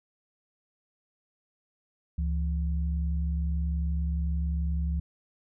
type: tone pair together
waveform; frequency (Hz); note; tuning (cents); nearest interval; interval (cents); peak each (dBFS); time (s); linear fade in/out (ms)
sine; 70.7 / 168.15; C#2 / E3; +35 / +35; octave + minor third; 1500; -26 / -34; 2.18-5; 5
effects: none